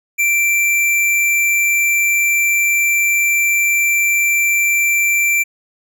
square tone, 2349 Hz, D7, in tune, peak -13 dBFS, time 0.18-5.44 s, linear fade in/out 20 ms, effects none

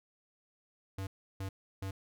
square tone bursts, 96.5 Hz, G2, 27 cents flat, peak -37 dBFS, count 3, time 0.98-1.91 s, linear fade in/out 5 ms, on 90 ms, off 330 ms, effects none

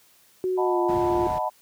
sine tone with pitch glide, 370 to 351.5 Hz, F#4 to F4, 0 to +11 cents, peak -22 dBFS, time 0.44-1.27 s, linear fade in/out 0 ms, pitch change -89 cents, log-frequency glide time 0.61-0.79 s
sine chord, B dominant seventh, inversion first, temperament equal with one note detuned, 622.3 / 733.2 / 880 / 987.8 Hz, D#5 / F#5 / A5 / B5, 0 / -16 / 0 / 0 cents, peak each -29 dBFS, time 0.57-1.5 s, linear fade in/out 20 ms
brown noise, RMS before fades -31 dBFS, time 0.88-1.39 s, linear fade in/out 10 ms
effects white hiss -58 dBFS RMS until 1.61 s + high-pass 80 Hz 12 dB/octave

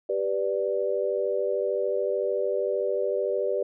sine chord, G major, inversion none, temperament equal, 392 / 493.9 / 587.3 Hz, G4 / B4 / D5, 0 / 0 / 0 cents, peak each -28 dBFS, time 0.09-3.63 s, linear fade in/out 5 ms, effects none

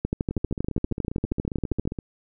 two click trains, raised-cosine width 3 ms, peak -17 / -11 dBFS, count 26 / 24, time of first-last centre 0.31-1.988 / 0.05-1.875 s, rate 14.9 / 12.6 Hz, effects none

